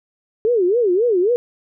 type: tone with vibrato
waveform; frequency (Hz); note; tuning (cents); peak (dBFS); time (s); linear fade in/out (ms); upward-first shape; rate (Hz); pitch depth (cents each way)
sine; 415.3; G#4; 0; -13; 0.45-1.36; 0; sine; 3.7; 290
effects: none